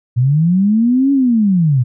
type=linear two-way sweep; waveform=sine; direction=up then down; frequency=116.54 to 281.5 to 116.54 Hz; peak=-9 dBFS; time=0.16-1.84 s; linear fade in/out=20 ms; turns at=1.12 s; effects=none